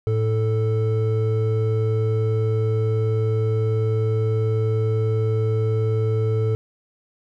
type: tone pair together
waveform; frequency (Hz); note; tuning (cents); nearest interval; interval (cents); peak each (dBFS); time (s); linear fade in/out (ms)
triangle; 110.18 / 440; A2 / A4; +3 / 0; 2 octaves; 2397; -17 / -22; 0.07-6.55; 0
effects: none